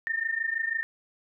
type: tone pair together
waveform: sine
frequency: 1797 / 1823.1 Hz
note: A6 / A#6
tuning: +36 / -39 cents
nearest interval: unison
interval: 25 cents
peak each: -30 / -29 dBFS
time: 0.07-0.83 s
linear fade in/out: 0 ms
effects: none